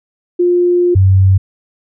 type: tone pair in turn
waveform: sine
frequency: 353.3 / 95.38 Hz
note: F4 / G2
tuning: +20 / -47 cents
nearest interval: octave + major seventh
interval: 2267 cents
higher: first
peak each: -8 / -5 dBFS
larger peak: second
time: 0.39-0.95 / 0.95-1.38 s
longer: first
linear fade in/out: 10 ms
effects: none